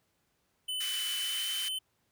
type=tone with pitch glide; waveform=square; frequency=3016 to 3055 Hz; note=F#7 to G7; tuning=+32 to -45 cents; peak=-33 dBFS; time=0.68-1.79 s; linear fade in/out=10 ms; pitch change=+23 cents; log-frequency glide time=1.15-1.5 s
type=high-pass noise; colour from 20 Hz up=pink; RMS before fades=-40 dBFS; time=0.8-1.69 s; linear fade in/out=10 ms; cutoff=1600 Hz; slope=24 dB/octave
effects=pink hiss -75 dBFS RMS until 2.11 s + high-pass 60 Hz 12 dB/octave